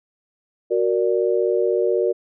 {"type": "chord", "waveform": "sine", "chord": "Gb augmented", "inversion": "none", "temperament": "equal", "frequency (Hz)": [370, 466.2, 587.3], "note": ["Gb4", "Bb4", "D5"], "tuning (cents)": [0, 0, 0], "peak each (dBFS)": [-20, -20, -24], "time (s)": [0.7, 2.13], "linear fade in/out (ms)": 20, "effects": []}